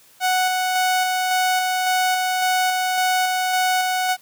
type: tone with tremolo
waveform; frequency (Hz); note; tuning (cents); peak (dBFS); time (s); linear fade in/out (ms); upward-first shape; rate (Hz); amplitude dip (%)
sawtooth; 740; F#5; 0; -13; 0.2-4.17; 50; square; 1.8; 25
effects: white hiss -52 dBFS RMS until 4.21 s + high-pass 80 Hz 12 dB/octave